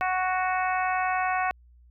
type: harmonic tone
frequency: 370 Hz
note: F#4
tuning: in tune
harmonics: 2 / 3 / 4 / 5 / 6 / 7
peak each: -26 / -30 / -32 / -34 / -36 / -37 dBFS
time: 0.01-1.51 s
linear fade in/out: 0 ms
effects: added 60 Hz sine -52 dBFS peak until 1.9 s

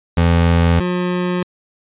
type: tone pair in turn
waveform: 25% pulse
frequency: 84.6 / 179.26 Hz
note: E2 / F3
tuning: +45 / +45 cents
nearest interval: octave + minor second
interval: 1300 cents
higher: second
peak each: -7 / -13 dBFS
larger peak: first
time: 0.17-0.8 / 0.8-1.43 s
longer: neither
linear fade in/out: 5 ms
effects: resampled to 8000 Hz

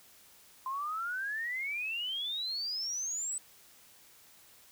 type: exponential sweep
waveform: sine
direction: up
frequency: 1032 to 8120 Hz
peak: -33 dBFS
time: 0.66-3.38 s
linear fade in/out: 2 ms
effects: white hiss -59 dBFS RMS until 4.71 s

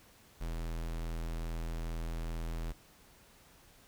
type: tone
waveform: square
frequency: 41.2 Hz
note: E1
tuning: in tune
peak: -36 dBFS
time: 0.4-2.73 s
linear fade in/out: 20 ms
effects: pink hiss -61 dBFS RMS until 3.87 s

